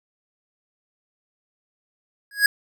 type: tone with exponential growth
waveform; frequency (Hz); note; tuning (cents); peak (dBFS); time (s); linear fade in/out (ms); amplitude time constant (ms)
square; 1657; G#6; -4; -10; 2.31-2.46; 2; 32
effects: none